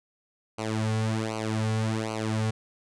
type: tone with flanger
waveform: sawtooth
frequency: 110 Hz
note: A2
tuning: in tune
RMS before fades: -28 dBFS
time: 0.58-2.51 s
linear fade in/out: 10 ms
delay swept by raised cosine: 0.56 to 3.26 ms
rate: 1.3 Hz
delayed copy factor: -0.95
effects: resampled to 22050 Hz